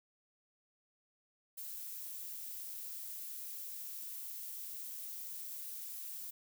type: noise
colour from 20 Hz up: violet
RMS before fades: -45 dBFS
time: 1.57-6.31 s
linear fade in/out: 10 ms
effects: none